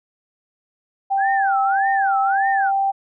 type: tone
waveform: sine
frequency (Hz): 784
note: G5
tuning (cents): 0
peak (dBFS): -16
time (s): 1.1-2.92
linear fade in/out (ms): 20
type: tone with vibrato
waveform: sine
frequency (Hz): 1543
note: G6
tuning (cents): -28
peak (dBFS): -22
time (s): 1.17-2.72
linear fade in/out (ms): 50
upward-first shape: sine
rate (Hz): 1.7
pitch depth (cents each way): 300
effects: none